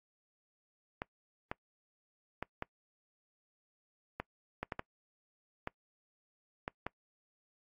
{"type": "clicks", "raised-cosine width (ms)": 0.5, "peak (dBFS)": -21, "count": 11, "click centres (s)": [1.019, 1.515, 2.426, 2.624, 4.2, 4.63, 4.722, 4.794, 5.674, 6.679, 6.866], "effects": ["noise-tail reverb RT60 0.1 s tail -24 dB re dry", "AAC 32 kbps"]}